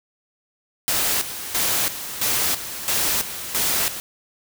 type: noise with tremolo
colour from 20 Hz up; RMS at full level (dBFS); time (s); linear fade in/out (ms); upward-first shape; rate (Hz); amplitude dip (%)
white; -21; 0.88-4; 0; square; 1.5; 70
effects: none